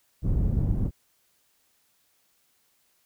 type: low-pass noise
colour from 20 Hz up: pink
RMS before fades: -24 dBFS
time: 0.22-0.91 s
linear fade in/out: 50 ms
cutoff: 170 Hz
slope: 12 dB/octave
effects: white hiss -68 dBFS RMS until 3.05 s